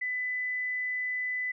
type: tone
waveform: sine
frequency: 2000 Hz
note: B6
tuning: 21 cents sharp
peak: -29 dBFS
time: 0.01-1.52 s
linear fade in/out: 10 ms
effects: none